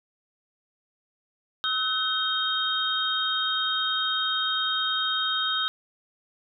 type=tone cluster; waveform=sine; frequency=1285 / 1514 / 3181 / 3728 Hz; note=E6 / F#6 / G7 / A#7; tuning=-45 / +39 / +25 / -1 cents; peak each=-30 / -31 / -30 / -27 dBFS; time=1.64-5.68 s; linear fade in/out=0 ms; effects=none